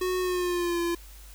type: tone with pitch glide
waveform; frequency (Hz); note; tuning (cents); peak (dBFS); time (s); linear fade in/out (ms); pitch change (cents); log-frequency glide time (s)
square; 367.1 to 342.5; F#4 to F4; -14 to -34; -26; 0.01-0.95; 5; -120; 0.2-0.8
effects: added 50 Hz sine -45 dBFS peak until 1.34 s + white hiss -52 dBFS RMS until 1.34 s